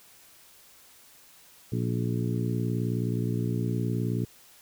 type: harmonic tone with a mistuned harmonic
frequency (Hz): 59.2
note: A#1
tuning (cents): +27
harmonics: 2 / 3 / 4 / 5 / 6 / 7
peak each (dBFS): -28 / -32 / -34 / -36 / -38 / -39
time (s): 1.72-4.25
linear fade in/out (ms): 5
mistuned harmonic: 7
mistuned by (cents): +38
effects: white hiss -55 dBFS RMS until 4.61 s